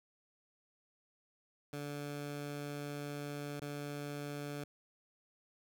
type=tone with dropouts; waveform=15% pulse; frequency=145 Hz; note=D3; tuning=22 cents flat; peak=-34 dBFS; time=1.73-4.64 s; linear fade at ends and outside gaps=2 ms; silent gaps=3.599-3.619 s; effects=none